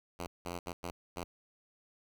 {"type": "tone bursts at uneven times", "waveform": "5% pulse", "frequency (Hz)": 87.3, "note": "F2", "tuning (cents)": 0, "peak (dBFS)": -27, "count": 5, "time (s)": [[0.19, 0.27], [0.45, 0.59], [0.66, 0.73], [0.83, 0.91], [1.16, 1.24]], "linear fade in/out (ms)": 5, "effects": []}